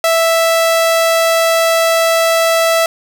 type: tone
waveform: sawtooth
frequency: 659.3 Hz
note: E5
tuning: in tune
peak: -6 dBFS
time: 0.04-2.86 s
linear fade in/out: 2 ms
effects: none